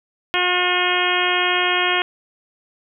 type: harmonic tone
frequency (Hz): 359.4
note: F4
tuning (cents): +50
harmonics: 1 / 2 / 3 / 4 / 5 / 6 / 7 / 8 / 9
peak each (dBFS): -25 / -25 / -25 / -25 / -25 / -25 / -25 / -25 / -25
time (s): 0.34-2.02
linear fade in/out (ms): 0
effects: none